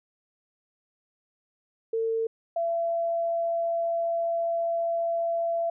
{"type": "tone pair in turn", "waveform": "sine", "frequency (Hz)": [451, 673.7], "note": ["A4", "E5"], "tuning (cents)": [43, 38], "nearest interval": "perfect fifth", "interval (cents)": 695, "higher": "second", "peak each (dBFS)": -24, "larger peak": "neither", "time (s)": [[1.93, 2.27], [2.56, 5.7]], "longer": "second", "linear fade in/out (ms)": 5, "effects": []}